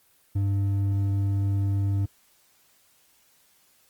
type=tone with hard clipping; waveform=sine; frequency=99.1 Hz; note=G2; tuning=19 cents sharp; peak=-23 dBFS; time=0.35-2.06 s; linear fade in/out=10 ms; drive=5 dB; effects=white hiss -62 dBFS RMS until 3.89 s + Opus 24 kbps